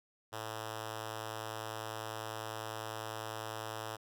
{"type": "tone with notch filter", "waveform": "5% pulse", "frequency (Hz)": 110, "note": "A2", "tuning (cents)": 0, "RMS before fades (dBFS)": -42, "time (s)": [0.32, 3.97], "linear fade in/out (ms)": 20, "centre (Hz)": 240, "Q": 0.99, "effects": []}